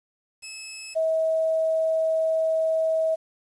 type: tone pair in turn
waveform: 15% pulse / sine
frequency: 2596 / 642.7 Hz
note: E7 / E5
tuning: -27 / -44 cents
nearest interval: 2 octaves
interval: 2417 cents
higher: first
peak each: -29 / -20 dBFS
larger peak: second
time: 0.42-0.95 / 0.95-3.16 s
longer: second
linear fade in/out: 20 ms
effects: resampled to 24000 Hz + 9-bit